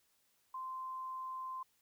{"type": "tone", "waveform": "sine", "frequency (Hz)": 1040, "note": "C6", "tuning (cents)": -11, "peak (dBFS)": -40, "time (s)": [0.54, 1.63], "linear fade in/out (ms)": 5, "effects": ["white hiss -75 dBFS RMS until 1.81 s"]}